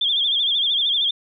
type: tone with vibrato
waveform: sine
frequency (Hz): 3391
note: G#7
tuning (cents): +35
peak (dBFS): -17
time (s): 0.01-1.11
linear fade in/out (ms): 5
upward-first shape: sine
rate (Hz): 13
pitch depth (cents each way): 100
effects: none